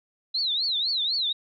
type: tone with vibrato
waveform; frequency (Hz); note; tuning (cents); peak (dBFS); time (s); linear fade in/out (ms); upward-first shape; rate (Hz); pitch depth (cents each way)
sine; 3972; B7; +9; -23; 0.34-1.33; 10; triangle; 4; 240
effects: none